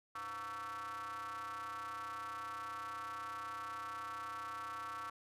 square ring-modulated tone, 103.83 Hz, G#2, in tune, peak -40 dBFS, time 0.15-5.1 s, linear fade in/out 5 ms, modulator 1230 Hz, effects resampled to 32000 Hz

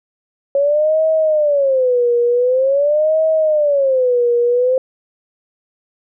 sine tone with vibrato, 551 Hz, C#5, 11 cents flat, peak -11 dBFS, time 0.55-4.78 s, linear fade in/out 2 ms, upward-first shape sine, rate 0.46 Hz, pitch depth 250 cents each way, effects none

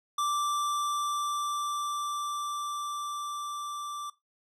square tone with level ramp, 1173 Hz, D6, 2 cents flat, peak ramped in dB -27 to -36 dBFS, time 0.18-4.1 s, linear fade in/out 5 ms, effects noise-tail reverb RT60 0.2 s tail -18 dB re dry + low-pass 11000 Hz 12 dB/octave

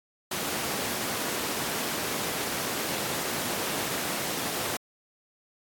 pink high-pass noise, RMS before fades -31 dBFS, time 0.31-4.77 s, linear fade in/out 5 ms, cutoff 200 Hz, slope 12 dB/octave, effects AAC 64 kbps

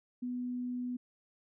sine tone, 247.5 Hz, B3, 4 cents sharp, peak -34 dBFS, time 0.22-0.97 s, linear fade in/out 10 ms, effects none

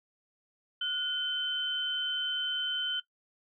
sine tone pair together, 1451 / 3075 Hz, F#6 / G7, -34 / -34 cents, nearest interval octave + minor second, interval 1300 cents, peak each -37 / -30 dBFS, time 0.81-3 s, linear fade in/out 5 ms, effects noise-tail reverb RT60 0.1 s tail -17 dB re dry

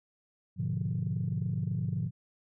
sine chord, G# diminished seventh, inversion none, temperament equal, 103.83 / 123.47 / 146.83 / 174.61 Hz, G#2 / B2 / D3 / F3, 0 / 0 / 0 / 0 cents, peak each -34 dBFS, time 0.56-2.11 s, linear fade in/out 50 ms, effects tanh soft clip ceiling -22 dBFS

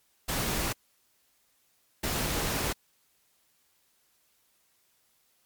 pink noise bursts at uneven times, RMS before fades -30 dBFS, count 2, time 0.28-0.73 / 2.03-2.73 s, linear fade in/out 10 ms, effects white hiss -69 dBFS RMS until 5.45 s + MP3 96 kbps

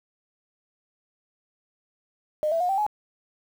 sine tone with pitch steps, 610 / 661.4 / 717.1 / 777.5 / 843 Hz, D#5 / E5 / F5 / G5 / G#5, -34 / +6 / +46 / -14 / +26 cents, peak -21 dBFS, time 2.43-2.865 s, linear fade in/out 0 ms, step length 87 ms, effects 8-bit

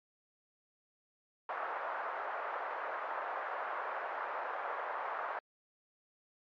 white band-pass noise, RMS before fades -39 dBFS, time 1.49-5.39 s, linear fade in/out 2 ms, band 550 to 1400 Hz, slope 24 dB/octave, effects MP3 48 kbps

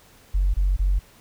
sine tone bursts, 46.69 Hz, F#1, 16 cents sharp, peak -16 dBFS, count 3, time 0.34-0.992 s, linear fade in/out 10 ms, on 200 ms, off 26 ms, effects tanh soft clip ceiling -13 dBFS + pink hiss -53 dBFS RMS until 1.2 s

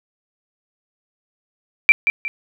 sine tone with echo, 2349 Hz, D7, in tune, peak -4 dBFS, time 1.89-1.92 s, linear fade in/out 0 ms, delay 180 ms, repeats 2, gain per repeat -9 dB, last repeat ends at 2.28 s, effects none

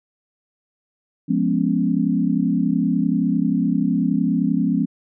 sine chord, C# dominant seventh, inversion first, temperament equal, 174.61 / 207.7 / 246.9 / 277.2 Hz, E#3 / G#3 / B3 / C#4, 0 / 0 / 0 / 0 cents, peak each -22 dBFS, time 1.28-4.86 s, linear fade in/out 20 ms, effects none

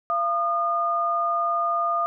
sine tone pair together, 684 / 1218.7 Hz, F5 / D#6, -36 / -36 cents, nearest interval minor seventh, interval 1000 cents, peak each -26 / -22 dBFS, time 0.1-2.06 s, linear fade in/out 0 ms, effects none

